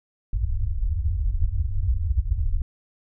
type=low-pass noise; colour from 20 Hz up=pink; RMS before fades=-23 dBFS; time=0.33-2.62 s; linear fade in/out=2 ms; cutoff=100 Hz; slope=96 dB/octave; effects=none